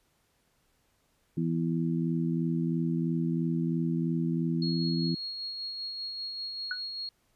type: harmonic tone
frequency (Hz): 83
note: E2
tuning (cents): +12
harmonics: 2 / 3 / 4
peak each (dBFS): -28 / -32 / -34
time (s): 1.37-5.15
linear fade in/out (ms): 5
type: tone with tremolo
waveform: sine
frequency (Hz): 4300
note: C8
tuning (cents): +47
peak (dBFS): -33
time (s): 4.62-7.09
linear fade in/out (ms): 2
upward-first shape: sine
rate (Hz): 5.1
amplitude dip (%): 30
type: tone with exponential decay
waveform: sine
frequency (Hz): 1480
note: F#6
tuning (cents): 0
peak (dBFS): -26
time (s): 6.71-6.82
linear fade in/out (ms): 2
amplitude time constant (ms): 22
effects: pink hiss -71 dBFS RMS until 7.35 s + resampled to 32000 Hz